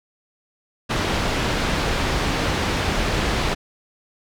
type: low-pass noise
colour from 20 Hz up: pink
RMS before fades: -22 dBFS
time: 0.89-3.55 s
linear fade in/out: 20 ms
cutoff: 4400 Hz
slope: 12 dB/octave
effects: none